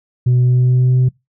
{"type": "tone with pitch glide", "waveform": "sine", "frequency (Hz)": [124.4, 127.53], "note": ["B2", "C3"], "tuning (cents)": [13, -44], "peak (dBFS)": -7, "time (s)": [0.26, 1.09], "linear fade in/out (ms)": 10, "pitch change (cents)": 43, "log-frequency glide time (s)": [0.39, 0.98], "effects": ["noise-tail reverb RT60 0.2 s tail -24 dB re dry", "tanh soft clip ceiling -8 dBFS"]}